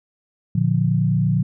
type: chord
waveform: sine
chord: Bb major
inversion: none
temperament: equal with one note detuned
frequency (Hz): 116.54 / 146.83 / 176.34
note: Bb2 / D3 / F3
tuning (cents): 0 / 0 / +17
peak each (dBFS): -20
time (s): 0.55-1.43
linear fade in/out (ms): 5
effects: none